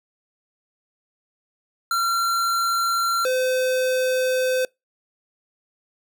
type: tone pair in turn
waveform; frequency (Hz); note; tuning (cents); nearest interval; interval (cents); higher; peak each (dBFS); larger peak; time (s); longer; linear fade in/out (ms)
square; 1368 / 512.4; F6 / C5; -36 / -36; octave + perfect fourth; 1700; first; -20; neither; 1.91-3.25 / 3.25-4.65; second; 2
effects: noise-tail reverb RT60 0.2 s tail -26 dB re dry